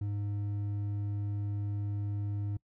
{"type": "tone with hard clipping", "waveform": "sine", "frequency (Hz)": 102.2, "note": "G#2", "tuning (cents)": -27, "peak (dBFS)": -33, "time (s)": [0.01, 2.57], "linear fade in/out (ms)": 5, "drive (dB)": 5, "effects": ["noise-tail reverb RT60 0.1 s tail -24 dB re dry"]}